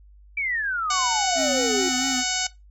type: exponential sweep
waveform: sine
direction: down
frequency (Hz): 2349 to 349.2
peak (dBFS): -23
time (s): 0.37-1.89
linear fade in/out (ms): 5
type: harmonic tone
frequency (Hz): 742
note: F#5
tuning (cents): +5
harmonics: 1 / 2 / 3 / 4 / 5 / 6 / 7 / 8 / 9 / 10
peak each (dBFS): -32 / -32 / -32 / -32 / -32 / -32 / -32 / -32 / -32 / -32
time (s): 0.9-2.47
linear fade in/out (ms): 5
type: tone with vibrato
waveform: square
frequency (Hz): 261.6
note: C4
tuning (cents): 0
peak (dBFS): -27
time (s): 1.35-2.24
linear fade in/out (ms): 50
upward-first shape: sine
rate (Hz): 4.5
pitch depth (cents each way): 55
effects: noise-tail reverb RT60 0.2 s tail -18 dB re dry + added 50 Hz sine -47 dBFS peak until 2.7 s